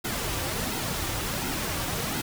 pink noise with flanger, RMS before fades -30 dBFS, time 0.04-2.22 s, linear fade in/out 10 ms, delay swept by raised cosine 1.7 to 4.8 ms, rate 1.4 Hz, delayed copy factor -0.55, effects none

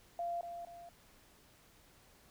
sine tone with echo, 690 Hz, F5, 21 cents flat, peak -35 dBFS, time 0.19-0.41 s, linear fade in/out 2 ms, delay 240 ms, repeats 2, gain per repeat -7 dB, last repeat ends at 0.89 s, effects pink hiss -64 dBFS RMS until 2.3 s

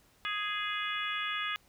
harmonic tone with a mistuned harmonic, 415.3 Hz, G#4, in tune, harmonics 3 / 4 / 5 / 6 / 7 / 8, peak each -37 / -38 / -39 / -40 / -40 / -41 dBFS, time 0.25-1.56 s, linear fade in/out 0 ms, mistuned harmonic 8, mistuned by +35 cents, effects pink hiss -65 dBFS RMS until 1.68 s

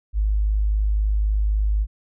sine tone, 51.91 Hz, G#1, in tune, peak -17 dBFS, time 0.13-1.87 s, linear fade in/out 50 ms, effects none

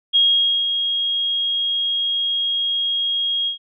sine tone with ADSR envelope, 3271 Hz, G#7, 27 cents flat, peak -11 dBFS, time 0.13-3.58 s, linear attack 25 ms, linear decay 500 ms, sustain -7 dB, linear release 110 ms, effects none

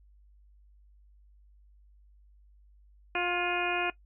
harmonic tone with a mistuned harmonic, 353.7 Hz, F4, 22 cents sharp, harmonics 1 / 2 / 3 / 4 / 5 / 6 / 7 / 8, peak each -34 / -34 / -38 / -36 / -38 / -41 / -32 / -41 dBFS, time 3.15-3.9 s, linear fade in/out 2 ms, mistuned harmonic 5, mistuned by -37 cents, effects noise-tail reverb RT60 0.1 s tail -18 dB re dry + added 50 Hz sine -56 dBFS peak until 4.05 s

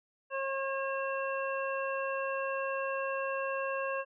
harmonic tone, 541 Hz, C#5, 42 cents flat, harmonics 1 / 2 / 3 / 5, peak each -34 / -37 / -39 / -41 dBFS, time 0.3-4.05 s, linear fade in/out 50 ms, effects none

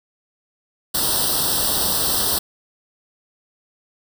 white noise with comb filter, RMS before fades -20 dBFS, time 0.94-2.39 s, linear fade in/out 10 ms, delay 0.22 ms, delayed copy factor +1, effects none

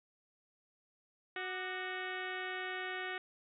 harmonic tone with a mistuned harmonic, 370 Hz, F#4, in tune, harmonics 1 / 2 / 3 / 4 / 5 / 6 / 7 / 8 / 9 / 10, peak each -45 / -46 / -50 / -45 / -43 / -47 / -52 / -51 / -55 / -56 dBFS, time 1.36-3.18 s, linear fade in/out 2 ms, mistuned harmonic 3, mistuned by +120 cents, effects none

